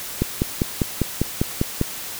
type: click train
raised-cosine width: 3 ms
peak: -5 dBFS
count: 9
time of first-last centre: 0.22-1.814 s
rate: 5.02 Hz
effects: white hiss -32 dBFS RMS until 2.19 s